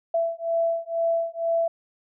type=beating tone pair; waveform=sine; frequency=666 / 668.1 Hz; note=E5 / E5; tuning=+18 / +23 cents; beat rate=2.1 Hz; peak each=-25 / -25 dBFS; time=0.14-1.68 s; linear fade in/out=5 ms; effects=none